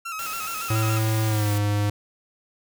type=tone with vibrato; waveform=30% pulse; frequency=1318.5 Hz; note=E6; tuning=in tune; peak=-27 dBFS; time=0.05-0.99 s; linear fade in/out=10 ms; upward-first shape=square; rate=7.1 Hz; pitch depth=57 cents each way
type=noise; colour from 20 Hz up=white; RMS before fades=-35 dBFS; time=0.19-1.58 s; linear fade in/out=2 ms
type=tone with pitch glide; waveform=square; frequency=110 to 103.23 Hz; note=A2 to G#2; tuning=0 to -10 cents; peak=-21 dBFS; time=0.7-1.9 s; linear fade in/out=5 ms; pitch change=-110 cents; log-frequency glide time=1.25-1.52 s
effects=none